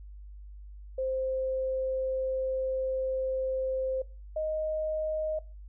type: tone pair in turn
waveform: sine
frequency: 523.3 / 623 Hz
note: C5 / D#5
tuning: 0 / +2 cents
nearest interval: minor third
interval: 302 cents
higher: second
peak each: -28 dBFS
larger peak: neither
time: 0.98-4.02 / 4.36-5.39 s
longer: first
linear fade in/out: 5 ms
effects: noise-tail reverb RT60 0.3 s tail -20 dB re dry + added 50 Hz sine -43 dBFS peak until 5.68 s